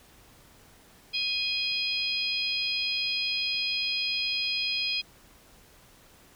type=harmonic tone with a mistuned harmonic; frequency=830.6 Hz; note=G#5; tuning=in tune; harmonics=3 / 4 / 5 / 6; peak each=-31 / -32 / -34 / -32 dBFS; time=1.13-5.02 s; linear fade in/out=20 ms; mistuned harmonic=4; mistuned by=-33 cents; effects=pink hiss -56 dBFS RMS until 6.35 s